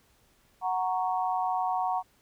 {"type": "chord", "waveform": "sine", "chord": "F# major", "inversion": "none", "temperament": "equal", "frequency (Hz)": [740, 932.3, 1108.7], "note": ["F#5", "A#5", "C#6"], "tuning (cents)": [0, 0, 0], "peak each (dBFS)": [-28, -31, -34], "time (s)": [0.61, 2.03], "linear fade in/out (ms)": 50, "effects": ["pink hiss -65 dBFS RMS until 2.21 s"]}